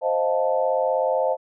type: chord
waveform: sine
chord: F dominant seventh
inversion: second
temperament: equal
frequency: 523.3 / 622.3 / 698.5 / 880 Hz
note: C5 / Eb5 / F5 / A5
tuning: 0 / 0 / 0 / 0 cents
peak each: -22 / -24 / -27 / -27 dBFS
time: 0.01-1.37 s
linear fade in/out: 50 ms
effects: none